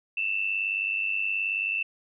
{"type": "tone with amplitude modulation", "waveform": "sine", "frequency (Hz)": 2666, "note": "E7", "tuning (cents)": 19, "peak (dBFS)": -22, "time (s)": [0.17, 1.83], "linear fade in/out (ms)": 5, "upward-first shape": "sine", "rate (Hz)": 98.8, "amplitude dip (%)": 70, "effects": []}